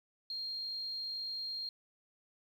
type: tone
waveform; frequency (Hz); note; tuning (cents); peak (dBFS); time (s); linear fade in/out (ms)
sine; 4217; C8; +13; -37; 0.3-1.69; 2
effects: 11-bit